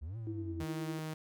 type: exponential two-way sweep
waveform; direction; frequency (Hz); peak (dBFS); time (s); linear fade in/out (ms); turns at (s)
triangle; up then down; 67.7 to 116.54 to 81.1; -37; 0.01-0.65; 20; 0.17
type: tone with tremolo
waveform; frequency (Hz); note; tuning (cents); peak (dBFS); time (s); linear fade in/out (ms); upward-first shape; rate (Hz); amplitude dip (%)
sine; 329.6; E4; 0; -37; 0.27-0.99; 0; sine; 9.8; 55
type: tone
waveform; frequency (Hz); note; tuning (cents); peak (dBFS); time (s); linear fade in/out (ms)
sawtooth; 156.8; D#3; +14; -34; 0.6-1.14; 5
effects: none